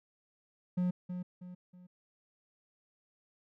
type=tone with echo; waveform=triangle; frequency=180 Hz; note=F#3; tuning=47 cents flat; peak=-26 dBFS; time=0.77-0.91 s; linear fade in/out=10 ms; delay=320 ms; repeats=3; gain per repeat=-8 dB; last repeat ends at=1.87 s; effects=none